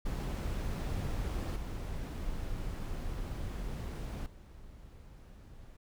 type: noise with level steps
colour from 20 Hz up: brown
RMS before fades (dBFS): -34 / -38 / -52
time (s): 0.05-5.77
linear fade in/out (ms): 10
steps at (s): 1.56 / 4.26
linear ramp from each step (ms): 2
effects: none